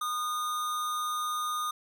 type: tone with amplitude modulation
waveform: square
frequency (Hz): 1228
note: D#6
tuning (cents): -23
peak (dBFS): -29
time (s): 0.01-1.71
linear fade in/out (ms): 5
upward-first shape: sine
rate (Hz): 244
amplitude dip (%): 30
effects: none